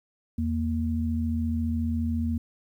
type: tone pair together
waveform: sine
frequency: 82.48 / 233.1 Hz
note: E2 / A#3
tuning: +2 / 0 cents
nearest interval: octave + tritone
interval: 1798 cents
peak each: -27 dBFS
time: 0.38-2.38 s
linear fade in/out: 5 ms
effects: 10-bit